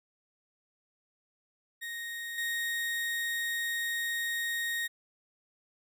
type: tone with level steps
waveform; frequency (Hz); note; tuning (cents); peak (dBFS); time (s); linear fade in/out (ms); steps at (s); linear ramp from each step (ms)
35% pulse; 1864.7; A#6; 0; -35 / -29; 1.81-4.88; 20; 2.38; 2
effects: none